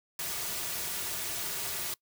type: noise with comb filter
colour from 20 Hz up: white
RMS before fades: -35 dBFS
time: 0.19-1.94 s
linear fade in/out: 2 ms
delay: 3.8 ms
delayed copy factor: -0.55
effects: noise-tail reverb RT60 0.1 s tail -23 dB re dry